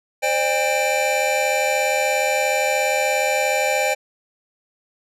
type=tone cluster; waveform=square; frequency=524 / 601 / 808 / 2351 Hz; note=C5 / D5 / G#5 / D7; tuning=+2 / +40 / -48 / +1 cents; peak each=-24 dBFS; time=0.22-3.95 s; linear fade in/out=20 ms; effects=low-pass 11000 Hz 12 dB/octave